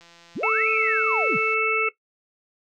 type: click train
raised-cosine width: 0.2 ms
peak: -33 dBFS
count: 261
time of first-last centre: 0.01-1.539 s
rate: 170 Hz
type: linear two-way sweep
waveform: sine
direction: up then down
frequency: 100.4 to 2588 to 100.4 Hz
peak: -26 dBFS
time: 0.35-1.38 s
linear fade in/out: 20 ms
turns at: 0.7 s
type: harmonic tone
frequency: 440 Hz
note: A4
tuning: in tune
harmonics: 1 / 3 / 5 / 6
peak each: -25 / -25 / -25 / -25 dBFS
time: 0.43-1.89 s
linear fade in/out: 5 ms
effects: noise-tail reverb RT60 0.1 s tail -17 dB re dry